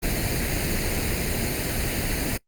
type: noise with comb filter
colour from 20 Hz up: pink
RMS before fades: -25 dBFS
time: 0.02-2.38 s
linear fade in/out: 20 ms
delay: 0.44 ms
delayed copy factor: +0.65
effects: noise-tail reverb RT60 0.1 s tail -21 dB re dry + Opus 32 kbps